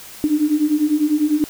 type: beating tone pair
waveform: sine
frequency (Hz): 293.8 / 303.8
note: D4 / D#4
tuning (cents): +1 / -41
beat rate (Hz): 10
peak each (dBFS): -19 / -16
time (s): 0.24-1.44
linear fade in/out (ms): 0
effects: white hiss -38 dBFS RMS until 1.49 s